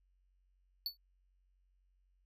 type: tone with exponential decay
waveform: square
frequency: 4461 Hz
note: C#8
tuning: 10 cents sharp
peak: -32 dBFS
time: 0.86-0.97 s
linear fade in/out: 1 ms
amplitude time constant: 22 ms
effects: added 46 Hz sine -70 dBFS peak until 2.25 s